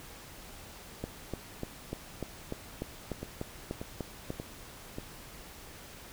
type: two click trains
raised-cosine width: 2 ms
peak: -24 / -21 dBFS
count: 4 / 12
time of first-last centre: 3.23-4.984 / 1.04-4.304 s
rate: 1.71 / 3.37 Hz
effects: pink hiss -49 dBFS RMS until 6.12 s